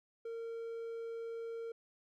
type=tone; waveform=triangle; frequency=459.1 Hz; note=A#4; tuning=26 cents flat; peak=-38 dBFS; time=0.25-1.72 s; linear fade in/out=5 ms; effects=none